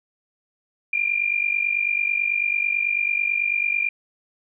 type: tone with amplitude modulation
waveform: sine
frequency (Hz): 2396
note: D7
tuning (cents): +34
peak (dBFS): -16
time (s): 0.93-3.89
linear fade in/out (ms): 5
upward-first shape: sine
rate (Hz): 49.1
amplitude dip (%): 80
effects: none